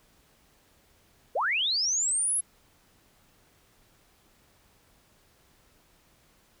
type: linear sweep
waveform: sine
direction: up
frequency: 419.3 to 11080 Hz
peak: -24 dBFS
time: 1.35-2.41 s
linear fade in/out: 10 ms
effects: pink hiss -63 dBFS RMS until 6.6 s